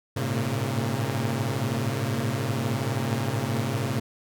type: tone cluster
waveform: sawtooth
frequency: 102.9 / 111 / 115.7 / 134.9 / 229.2 Hz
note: G#2 / A2 / A#2 / C#3 / A#3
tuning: -16 / +16 / -13 / -47 / -29 cents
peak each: -28 / -33 / -26 / -25 / -31 dBFS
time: 0.16-4 s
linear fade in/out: 10 ms
effects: none